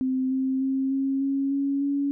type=tone with pitch steps; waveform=sine; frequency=260 / 263.5 / 267 / 270.6 / 274.2 / 277.9 / 281.6 Hz; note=C4 / C4 / C4 / C#4 / C#4 / C#4 / C#4; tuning=-11 / +12 / +35 / -42 / -19 / +4 / +27 cents; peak=-22 dBFS; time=0.01-2.11 s; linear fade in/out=0 ms; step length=300 ms; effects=none